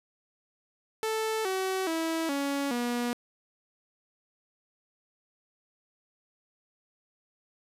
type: tone with pitch steps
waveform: sawtooth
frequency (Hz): 440 / 378.6 / 325.8 / 280.4 / 241.3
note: A4 / F#4 / E4 / C#4 / B3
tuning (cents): 0 / +40 / -20 / +20 / -40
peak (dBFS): -24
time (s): 1.03-3.13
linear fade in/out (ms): 0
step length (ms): 420
effects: resampled to 32000 Hz + 10-bit